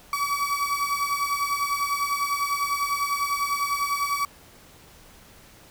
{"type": "beating tone pair", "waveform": "35% pulse", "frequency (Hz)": [1136, 1146], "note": ["C#6", "D6"], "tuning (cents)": [42, -43], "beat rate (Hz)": 10, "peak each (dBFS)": -25, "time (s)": [0.13, 4.25], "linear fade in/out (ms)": 2, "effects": ["pink hiss -51 dBFS RMS until 5.7 s"]}